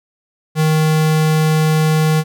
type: tone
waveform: square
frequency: 156.3 Hz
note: D#3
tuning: 8 cents sharp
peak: -12 dBFS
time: 0.55-2.24 s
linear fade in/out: 50 ms
effects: none